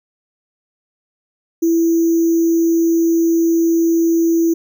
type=tone with sample-and-hold; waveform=sine; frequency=332.6 Hz; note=E4; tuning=16 cents sharp; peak=-11 dBFS; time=1.62-4.54 s; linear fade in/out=10 ms; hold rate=6300 Hz; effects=none